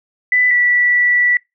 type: tone pair in turn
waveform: sine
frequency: 1992 / 1957.8 Hz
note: B6 / B6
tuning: +14 / -16 cents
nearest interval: unison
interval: 30 cents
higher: first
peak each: -10 dBFS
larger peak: neither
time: 0.32-0.51 / 0.51-1.37 s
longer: second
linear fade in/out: 2 ms
effects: noise-tail reverb RT60 0.2 s tail -25 dB re dry